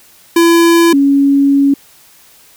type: tone pair in turn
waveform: square / sine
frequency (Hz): 336.9 / 278.8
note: E4 / C#4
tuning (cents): +38 / +10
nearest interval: minor third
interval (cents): 328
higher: first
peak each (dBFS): -6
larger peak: neither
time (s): 0.36-0.93 / 0.93-1.74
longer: second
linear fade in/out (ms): 5
effects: white hiss -44 dBFS RMS until 2.56 s